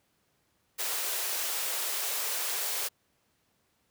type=high-pass noise; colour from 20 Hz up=white; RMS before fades=-32 dBFS; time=0.78-2.89 s; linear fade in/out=20 ms; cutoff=370 Hz; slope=48 dB/octave; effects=pink hiss -72 dBFS RMS until 3.9 s + high-pass 80 Hz 12 dB/octave